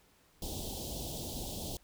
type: band-stop noise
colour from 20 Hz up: pink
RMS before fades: -40 dBFS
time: 0.42-1.77 s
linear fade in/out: 2 ms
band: 820 to 3100 Hz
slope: 48 dB/octave
effects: pink hiss -66 dBFS RMS until 1.83 s